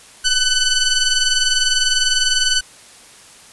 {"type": "ring-modulated tone", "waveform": "15% pulse", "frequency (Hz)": 1500, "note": "F#6", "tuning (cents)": 23, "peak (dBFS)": -4, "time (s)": [0.24, 2.61], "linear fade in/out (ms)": 10, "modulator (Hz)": 1490, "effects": ["white hiss -43 dBFS RMS until 3.52 s", "resampled to 24000 Hz"]}